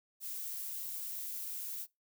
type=noise; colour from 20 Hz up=violet; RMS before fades=-41 dBFS; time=0.2-1.87 s; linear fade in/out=50 ms; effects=noise-tail reverb RT60 0.2 s tail -22 dB re dry